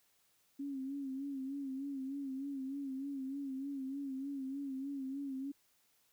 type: tone with vibrato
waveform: sine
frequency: 272.7 Hz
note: C#4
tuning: 28 cents flat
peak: -38 dBFS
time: 0.59-5.52 s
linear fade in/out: 10 ms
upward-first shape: sine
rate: 3.3 Hz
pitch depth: 65 cents each way
effects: white hiss -73 dBFS RMS until 6.12 s